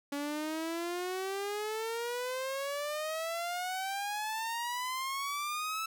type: exponential sweep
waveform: sawtooth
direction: up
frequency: 282.3 to 1321 Hz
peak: -30 dBFS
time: 0.12-5.86 s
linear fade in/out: 5 ms
effects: none